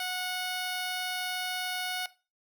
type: tone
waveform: 10% pulse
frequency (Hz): 733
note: F#5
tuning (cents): -16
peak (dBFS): -23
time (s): 0-2.06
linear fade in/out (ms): 2
effects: noise-tail reverb RT60 0.3 s tail -17 dB re dry